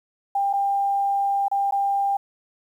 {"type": "tone with dropouts", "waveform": "sine", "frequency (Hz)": 796, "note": "G5", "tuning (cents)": 26, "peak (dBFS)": -19, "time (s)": [0.35, 2.17], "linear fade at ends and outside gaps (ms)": 5, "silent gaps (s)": [[0.53, 0.535], [1.483, 1.514], [1.71, 1.722]], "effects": ["9-bit"]}